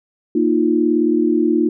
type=chord; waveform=sine; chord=Bb suspended fourth; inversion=none; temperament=just; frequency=233.1 / 310.8 / 349.6 Hz; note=Bb3 / Eb4 / F4; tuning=0 / -2 / +2 cents; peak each=-19 / -16 / -17 dBFS; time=0.35-1.69 s; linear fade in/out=5 ms; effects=none